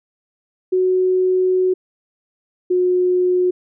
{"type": "tone pair in turn", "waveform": "sine", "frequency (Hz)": [370, 362.6], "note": ["F#4", "F#4"], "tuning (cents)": [0, -35], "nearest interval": "unison", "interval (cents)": 35, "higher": "first", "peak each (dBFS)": -13, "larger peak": "neither", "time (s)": [[0.72, 1.74], [2.7, 3.51]], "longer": "first", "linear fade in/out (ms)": 10, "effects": []}